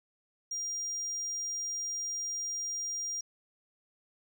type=tone; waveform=triangle; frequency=5700 Hz; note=F8; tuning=34 cents sharp; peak=-32 dBFS; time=0.51-3.21 s; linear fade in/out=5 ms; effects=none